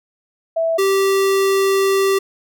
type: tone pair in turn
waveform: sine / square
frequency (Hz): 657 / 389.6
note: E5 / G4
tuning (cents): -6 / -11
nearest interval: major sixth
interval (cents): 905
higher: first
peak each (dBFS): -15 / -14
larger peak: second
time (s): 0.56-0.78 / 0.78-2.19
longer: second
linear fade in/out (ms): 10
effects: none